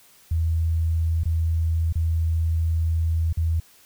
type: tone with dropouts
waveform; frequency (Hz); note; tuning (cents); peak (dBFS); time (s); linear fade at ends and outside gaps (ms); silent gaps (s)
sine; 81.7; E2; -15; -19; 0.31-3.6; 5; 1.236-1.255 / 1.926-1.954 / 3.328-3.372
effects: white hiss -54 dBFS RMS until 3.85 s